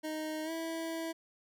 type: tone with pitch glide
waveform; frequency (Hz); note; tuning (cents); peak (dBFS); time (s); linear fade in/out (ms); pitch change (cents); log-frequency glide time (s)
25% pulse; 311.1 to 327.3; D#4 to E4; 0 to -12; -32; 0.03-1.13; 20; +88; 0.44-0.51
effects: none